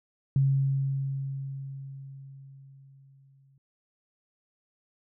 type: tone with exponential decay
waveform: sine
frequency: 136.4 Hz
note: C#3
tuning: 28 cents flat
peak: -19 dBFS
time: 0.36-3.58 s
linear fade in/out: 2 ms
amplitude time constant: 700 ms
effects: none